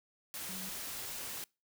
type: tone in noise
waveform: sine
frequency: 189 Hz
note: F#3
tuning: 37 cents sharp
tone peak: -46 dBFS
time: 0.49-0.69 s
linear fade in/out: 0 ms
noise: white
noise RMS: -42 dBFS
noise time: 0.34-1.44 s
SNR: -7 dB
effects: noise-tail reverb RT60 0.3 s tail -26 dB re dry